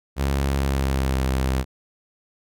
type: tone with pitch glide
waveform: sawtooth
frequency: 68.7 to 65.6 Hz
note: C#2 to C2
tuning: -15 to +5 cents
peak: -16 dBFS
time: 0.16-1.65 s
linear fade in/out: 50 ms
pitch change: -80 cents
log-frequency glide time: 0.55-1.24 s
effects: none